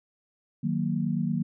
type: chord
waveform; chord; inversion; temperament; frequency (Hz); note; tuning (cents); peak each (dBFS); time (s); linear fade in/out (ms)
sine; D# minor; none; equal; 155.56 / 185 / 233.1; D#3 / F#3 / A#3; 0 / 0 / 0; -29; 0.63-1.43; 10
effects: none